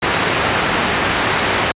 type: low-pass noise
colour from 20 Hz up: white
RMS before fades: -17 dBFS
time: 0.02-1.72 s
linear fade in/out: 10 ms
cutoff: 2100 Hz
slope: 12 dB/octave
effects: high-pass 60 Hz 12 dB/octave + resampled to 8000 Hz